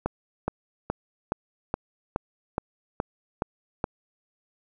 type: click train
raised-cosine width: 1 ms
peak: -11 dBFS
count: 10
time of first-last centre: 0.06-3.842 s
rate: 2.38 Hz
effects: none